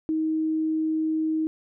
sine tone, 315.6 Hz, D#4, 25 cents sharp, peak -22 dBFS, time 0.09-1.47 s, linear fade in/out 0 ms, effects none

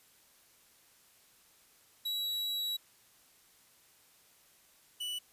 45% pulse tone pair in turn, 3899 / 2961 Hz, B7 / F#7, -23 / +1 cents, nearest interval perfect fourth, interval 476 cents, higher first, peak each -33 / -35 dBFS, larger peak first, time 2.05-2.77 / 5-5.19 s, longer first, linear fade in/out 10 ms, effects white hiss -64 dBFS RMS until 5.32 s + resampled to 32000 Hz

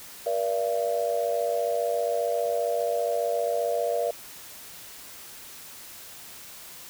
sine tone cluster, 476.9 / 584 / 679 Hz, A#4 / D5 / F5, +39 / -10 / -49 cents, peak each -28 dBFS, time 0.26-4.11 s, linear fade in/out 5 ms, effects white hiss -44 dBFS RMS until 6.89 s

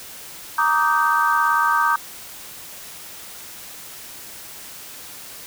sine chord, Eb major seventh, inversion second, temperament just, 933.4 / 1166.7 / 1244.5 / 1555.6 Hz, Bb5 / D6 / Eb6 / G6, +2 / -12 / 0 / -14 cents, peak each -21 dBFS, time 0.58-1.96 s, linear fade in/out 5 ms, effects white hiss -38 dBFS RMS until 5.46 s

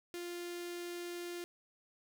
sawtooth tone with notch filter, 349.2 Hz, F4, in tune, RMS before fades -43 dBFS, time 0.14-1.44 s, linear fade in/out 0 ms, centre 880 Hz, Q 0.79, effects none

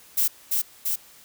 violet noise with echo, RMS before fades -21 dBFS, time 0.17-0.28 s, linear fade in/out 10 ms, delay 340 ms, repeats 2, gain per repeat -2 dB, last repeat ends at 0.96 s, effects white hiss -51 dBFS RMS until 1.24 s

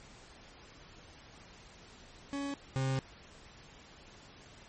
40% pulse tone pair in turn, 280.3 / 133.01 Hz, C#4 / C3, +19 / +29 cents, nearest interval octave + minor second, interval 1290 cents, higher first, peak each -34 / -29 dBFS, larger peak second, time 2.33-2.54 / 2.76-2.99 s, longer second, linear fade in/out 0 ms, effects pink hiss -55 dBFS RMS until 4.68 s + MP3 32 kbps

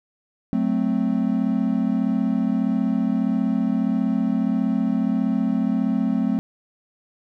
triangle chord, F# diminished, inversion none, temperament equal, 185 / 220 / 261.6 Hz, F#3 / A3 / C4, 0 / 0 / 0 cents, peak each -23 / -20 / -21 dBFS, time 0.53-6.39 s, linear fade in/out 0 ms, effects none

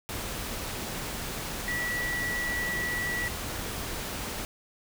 sine tone in noise, 1945 Hz, B6, 27 cents flat, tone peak -29 dBFS, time 1.68-3.28 s, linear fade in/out 0 ms, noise pink, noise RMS -35 dBFS, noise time 0.09-4.45 s, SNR +3 dB, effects none

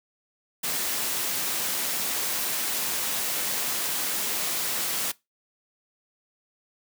white noise, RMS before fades -28 dBFS, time 0.63-5.12 s, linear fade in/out 10 ms, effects noise-tail reverb RT60 0.2 s tail -21 dB re dry + high-pass 150 Hz 12 dB/octave

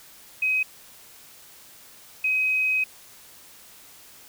sine tone pair in turn, 2528 / 2528 Hz, D#7 / D#7, +27 / +27 cents, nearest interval unison, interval 0 cents, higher neither, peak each -20 dBFS, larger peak neither, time 0.42-0.63 / 2.24-2.84 s, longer second, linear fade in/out 5 ms, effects white hiss -49 dBFS RMS until 4.28 s

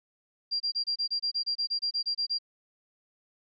sine tone bursts, 4758 Hz, D8, 22 cents sharp, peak -26 dBFS, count 16, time 0.51-2.387 s, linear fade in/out 20 ms, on 92 ms, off 27 ms, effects none

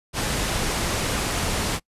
pink low-pass noise, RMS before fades -25 dBFS, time 0.13-1.8 s, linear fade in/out 50 ms, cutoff 11000 Hz, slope 24 dB/octave, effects noise-tail reverb RT60 0.1 s tail -25 dB re dry + resampled to 32000 Hz

